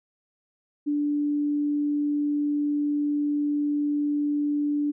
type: tone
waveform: sine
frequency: 292.6 Hz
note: D4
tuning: 6 cents flat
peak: -22 dBFS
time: 0.86-4.92 s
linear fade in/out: 20 ms
effects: none